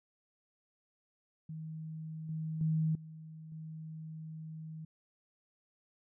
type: tone with level steps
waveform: sine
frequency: 158.3 Hz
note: D#3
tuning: 30 cents sharp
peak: -40 / -35 / -28 / -46 / -42 dBFS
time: 1.49-4.85 s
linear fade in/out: 5 ms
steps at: 2.29 / 2.61 / 2.95 / 3.52 s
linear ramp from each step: 2 ms
effects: none